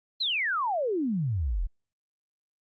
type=exponential sweep; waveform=sine; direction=down; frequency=4279 to 35.44 Hz; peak=-25 dBFS; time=0.2-1.67 s; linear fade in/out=10 ms; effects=Opus 24 kbps